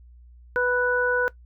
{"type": "harmonic tone", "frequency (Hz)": 493.9, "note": "B4", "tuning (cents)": 0, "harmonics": [1, 2, 3], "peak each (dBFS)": [-23, -31, -22], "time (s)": [0.56, 1.28], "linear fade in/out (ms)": 0, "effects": ["noise-tail reverb RT60 0.1 s tail -18 dB re dry", "added 60 Hz sine -46 dBFS peak until 1.45 s"]}